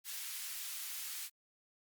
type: high-pass noise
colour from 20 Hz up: white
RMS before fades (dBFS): -43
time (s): 0.04-1.3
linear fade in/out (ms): 50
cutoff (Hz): 1700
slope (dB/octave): 12
effects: Opus 48 kbps